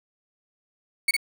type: tone with echo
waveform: 35% pulse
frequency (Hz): 2222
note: C#7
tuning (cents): +4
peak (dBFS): -16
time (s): 1.08-1.11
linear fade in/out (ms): 5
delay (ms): 57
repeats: 1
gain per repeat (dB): -3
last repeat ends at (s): 1.167
effects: 7-bit